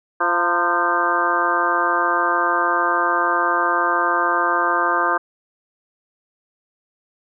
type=harmonic tone with a mistuned harmonic; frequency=173.3 Hz; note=F3; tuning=13 cents flat; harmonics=2 / 3 / 4 / 5 / 6 / 7 / 8 / 9; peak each=-27 / -28 / -26 / -25 / -23 / -21 / -30 / -22 dBFS; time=0.2-5.18 s; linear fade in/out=10 ms; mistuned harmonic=5; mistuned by=+71 cents; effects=none